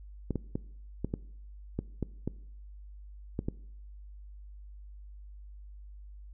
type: clicks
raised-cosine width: 3 ms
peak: -18 dBFS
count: 10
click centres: 0.307 / 0.357 / 0.555 / 1.046 / 1.139 / 1.79 / 2.027 / 2.276 / 3.391 / 3.485 s
effects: noise-tail reverb RT60 0.7 s tail -21 dB re dry + added 50 Hz sine -45 dBFS peak until 6.33 s